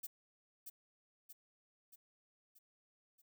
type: noise with echo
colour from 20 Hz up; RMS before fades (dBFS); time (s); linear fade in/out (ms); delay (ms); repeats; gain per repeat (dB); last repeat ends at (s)
violet; -44; 0.03-0.07; 10; 630; 5; -5; 3.22
effects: none